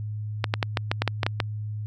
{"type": "clicks", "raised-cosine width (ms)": 0.3, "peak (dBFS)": -6, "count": 10, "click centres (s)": [0.442, 0.539, 0.628, 0.772, 0.915, 1.02, 1.077, 1.232, 1.265, 1.402], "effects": ["added 106 Hz sine -29 dBFS peak until 1.86 s"]}